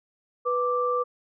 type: tone pair together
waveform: sine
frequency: 493.2 / 1174.7 Hz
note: B4 / D6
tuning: -2 / 0 cents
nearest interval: octave + minor third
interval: 1502 cents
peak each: -25 dBFS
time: 0.45-1.04 s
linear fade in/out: 20 ms
effects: none

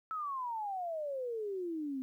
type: exponential sweep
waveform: sine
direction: down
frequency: 1318.5 to 256.1 Hz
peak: -35 dBFS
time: 0.11-2.02 s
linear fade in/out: 0 ms
effects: 12-bit

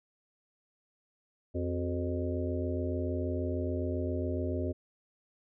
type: harmonic tone with a mistuned harmonic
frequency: 86.9 Hz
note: F2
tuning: 8 cents flat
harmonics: 1 / 3 / 4 / 5 / 6 / 7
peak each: -33 / -36 / -37 / -42 / -43 / -40 dBFS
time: 1.54-4.73 s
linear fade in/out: 20 ms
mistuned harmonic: 4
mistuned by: +94 cents
effects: none

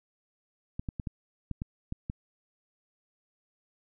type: clicks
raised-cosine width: 5 ms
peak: -21 dBFS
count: 8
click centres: 0.795 / 0.888 / 0.998 / 1.072 / 1.513 / 1.619 / 1.924 / 2.099 s
effects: none

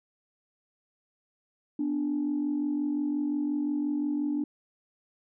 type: tone pair together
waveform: sine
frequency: 248 / 293.7 Hz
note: B3 / D4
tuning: +7 / 0 cents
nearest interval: minor third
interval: 293 cents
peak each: -32 / -26 dBFS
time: 1.79-4.44 s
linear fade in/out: 5 ms
effects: tanh soft clip ceiling -21 dBFS

